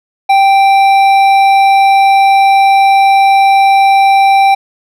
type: tone with hard clipping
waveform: triangle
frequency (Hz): 784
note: G5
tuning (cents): 0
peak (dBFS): -6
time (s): 0.29-4.55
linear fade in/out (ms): 10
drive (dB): 13
effects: none